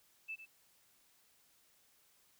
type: tone with echo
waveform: sine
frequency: 2633 Hz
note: E7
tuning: 3 cents flat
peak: -40 dBFS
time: 0.28-0.36 s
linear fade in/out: 20 ms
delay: 100 ms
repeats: 1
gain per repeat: -10 dB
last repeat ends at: 0.46 s
effects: white hiss -70 dBFS RMS until 2.39 s